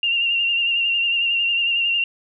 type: tone with vibrato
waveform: sine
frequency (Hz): 2777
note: F7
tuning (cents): -10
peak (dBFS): -17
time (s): 0.03-2.04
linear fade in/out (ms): 2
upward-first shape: sine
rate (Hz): 11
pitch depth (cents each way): 36
effects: none